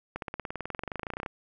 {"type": "accelerating click train", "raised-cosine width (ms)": 0.5, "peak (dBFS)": -19, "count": 26, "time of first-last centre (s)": [0.16, 1.262], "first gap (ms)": 62, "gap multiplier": 0.97, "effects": []}